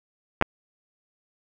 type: clicks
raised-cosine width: 0.5 ms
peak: -4 dBFS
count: 2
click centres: 0.413 / 0.424 s
effects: none